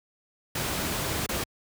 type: noise with dropouts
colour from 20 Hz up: pink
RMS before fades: -29 dBFS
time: 0.55-1.44 s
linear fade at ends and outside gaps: 5 ms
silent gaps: 1.264-1.289 s
effects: high-pass 60 Hz 12 dB/octave